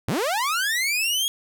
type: linear sweep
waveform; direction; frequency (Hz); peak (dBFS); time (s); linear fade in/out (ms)
sawtooth; up; 83.3 to 3322; -18; 0.08-1.28; 0
effects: none